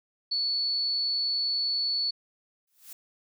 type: tone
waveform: sine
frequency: 4435 Hz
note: C#8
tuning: in tune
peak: -25 dBFS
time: 0.31-2.11 s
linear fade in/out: 10 ms
type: noise with exponential growth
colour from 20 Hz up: blue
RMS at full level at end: -40 dBFS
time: 2.67-2.93 s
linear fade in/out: 5 ms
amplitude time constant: 56 ms
effects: none